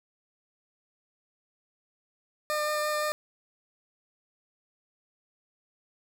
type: tone with vibrato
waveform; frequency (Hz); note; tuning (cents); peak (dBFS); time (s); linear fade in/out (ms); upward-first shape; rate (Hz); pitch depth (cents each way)
20% pulse; 603; D5; +46; -22; 2.5-3.12; 0; sine; 5.8; 9
effects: none